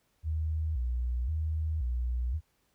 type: tone with vibrato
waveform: sine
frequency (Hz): 69.3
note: C#2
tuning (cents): 0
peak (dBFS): -28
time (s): 0.23-2.41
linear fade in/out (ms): 50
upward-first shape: square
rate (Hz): 0.95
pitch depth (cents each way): 220
effects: pink hiss -73 dBFS RMS until 2.74 s